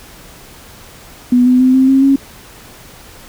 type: tone with pitch steps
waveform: sine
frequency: 246.6 / 251.8 / 257.1 / 262.5 / 268 / 273.6 Hz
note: B3 / B3 / C4 / C4 / C4 / C#4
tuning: -2 / +34 / -30 / +6 / +42 / -23 cents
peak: -6 dBFS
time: 1.32-2.16 s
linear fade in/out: 5 ms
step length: 140 ms
effects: pink hiss -38 dBFS RMS until 3.28 s